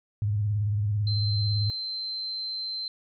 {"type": "tone with vibrato", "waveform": "sine", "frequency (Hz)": 104, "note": "G#2", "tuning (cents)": 3, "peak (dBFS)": -23, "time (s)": [0.22, 1.7], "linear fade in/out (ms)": 0, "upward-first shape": "square", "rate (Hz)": 18, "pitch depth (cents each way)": 59}
{"type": "tone", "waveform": "sine", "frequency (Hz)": 4103, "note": "C8", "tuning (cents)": -35, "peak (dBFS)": -30, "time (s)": [1.07, 2.88], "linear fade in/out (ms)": 2}
{"effects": []}